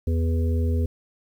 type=harmonic tone; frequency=82.41 Hz; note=E2; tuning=in tune; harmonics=1 / 3 / 5 / 6; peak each=-20 / -30 / -34 / -36 dBFS; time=0.07-0.86 s; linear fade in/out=5 ms; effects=9-bit